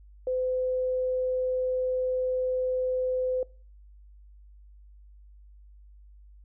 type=tone; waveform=sine; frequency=510 Hz; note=C5; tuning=44 cents flat; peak=-25 dBFS; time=0.27-3.43 s; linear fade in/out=2 ms; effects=noise-tail reverb RT60 0.4 s tail -23 dB re dry + added 50 Hz sine -49 dBFS peak until 6.44 s